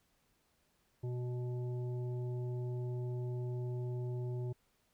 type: harmonic tone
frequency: 123.47 Hz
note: B2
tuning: in tune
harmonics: 1 / 3 / 5 / 7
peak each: -36 / -44 / -55 / -59 dBFS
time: 1.03-4.53 s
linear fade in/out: 10 ms
effects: pink hiss -75 dBFS RMS until 4.93 s